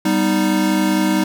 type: chord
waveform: square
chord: G augmented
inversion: none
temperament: equal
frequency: 196 / 246.9 / 311.1 Hz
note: G3 / B3 / D#4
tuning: 0 / 0 / 0 cents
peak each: -19 / -24 / -18 dBFS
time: 0.05-1.24 s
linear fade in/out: 5 ms
effects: none